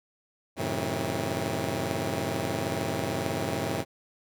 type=chord; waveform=10% pulse; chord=F# diminished seventh; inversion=none; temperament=just; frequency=92.5 / 111 / 133.2 / 159.84 Hz; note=F#2 / A2 / C3 / Eb3; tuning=0 / +16 / +31 / +47 cents; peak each=-26 dBFS; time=0.56-3.85 s; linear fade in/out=50 ms; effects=none